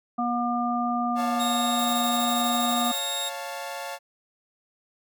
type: harmonic tone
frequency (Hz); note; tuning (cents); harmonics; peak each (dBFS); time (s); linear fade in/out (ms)
240.2; B3; -48; 1 / 3 / 5; -27 / -27 / -29; 0.18-2.92; 10
type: chord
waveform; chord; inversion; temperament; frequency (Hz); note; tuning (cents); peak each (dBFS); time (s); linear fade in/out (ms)
sawtooth; Db augmented; none; equal; 554.4 / 698.5 / 880; Db5 / F5 / A5; 0 / 0 / 0; -33; 1.15-3.99; 50
type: tone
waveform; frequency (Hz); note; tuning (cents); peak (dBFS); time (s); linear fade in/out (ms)
sawtooth; 3720; A#7; -4; -25; 1.39-3.3; 20
type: noise bursts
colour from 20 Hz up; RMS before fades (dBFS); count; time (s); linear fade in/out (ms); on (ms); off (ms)
violet; -36; 15; 1.79-2.983; 2; 59; 22
effects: none